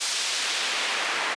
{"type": "noise with band-pass filter sweep", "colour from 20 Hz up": "pink", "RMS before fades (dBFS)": -27, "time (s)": [0, 1.35], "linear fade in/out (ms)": 20, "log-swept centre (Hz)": [5600, 1600], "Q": 0.89, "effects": ["high-pass 300 Hz 12 dB/octave", "resampled to 22050 Hz"]}